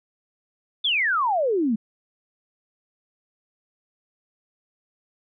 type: exponential sweep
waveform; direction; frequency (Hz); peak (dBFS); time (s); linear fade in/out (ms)
sine; down; 3597 to 206.3; -19; 0.84-1.76; 10
effects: none